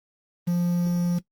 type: tone with quantisation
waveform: triangle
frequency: 174.7 Hz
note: F3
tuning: 1 cent sharp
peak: -18 dBFS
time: 0.47-1.19 s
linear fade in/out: 10 ms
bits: 7
effects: noise-tail reverb RT60 0.1 s tail -18 dB re dry + Opus 24 kbps